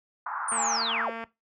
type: band-pass noise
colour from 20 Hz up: pink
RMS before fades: -33 dBFS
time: 0.26-1.05 s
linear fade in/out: 5 ms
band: 880 to 1500 Hz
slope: 48 dB/octave
type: linear sweep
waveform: sine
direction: down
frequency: 9397 to 394.6 Hz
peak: -27 dBFS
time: 0.48-1.1 s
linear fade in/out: 5 ms
type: click train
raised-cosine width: 0.5 ms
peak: -22 dBFS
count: 165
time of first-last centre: 0.52-1.239 s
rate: 228 Hz
type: tone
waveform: triangle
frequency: 821 Hz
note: G#5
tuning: 20 cents flat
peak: -27 dBFS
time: 0.58-0.77 s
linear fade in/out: 2 ms
effects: noise-tail reverb RT60 0.2 s tail -18 dB re dry + high-pass 60 Hz 12 dB/octave